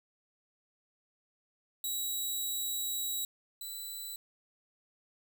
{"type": "tone pair in turn", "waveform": "10% pulse", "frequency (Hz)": [3879, 3981], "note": ["B7", "B7"], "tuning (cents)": [-32, 13], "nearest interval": "unison", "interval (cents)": 45, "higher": "second", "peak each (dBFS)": [-25, -32], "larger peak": "first", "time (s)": [[1.84, 3.25], [3.61, 4.16]], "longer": "first", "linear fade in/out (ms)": 2, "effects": []}